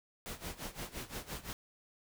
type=noise with tremolo; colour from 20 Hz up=pink; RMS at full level=-41 dBFS; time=0.26-1.53 s; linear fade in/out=0 ms; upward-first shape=sine; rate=5.8 Hz; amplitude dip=85%; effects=none